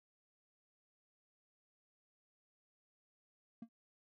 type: tone with exponential decay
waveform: triangle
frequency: 230 Hz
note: A#3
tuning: 23 cents flat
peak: -40 dBFS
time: 3.62-3.69 s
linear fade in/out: 5 ms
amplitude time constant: 15 ms
effects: none